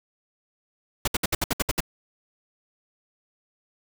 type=noise bursts; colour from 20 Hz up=pink; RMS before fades=-23 dBFS; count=9; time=1.05-1.805 s; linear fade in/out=5 ms; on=27 ms; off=64 ms; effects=none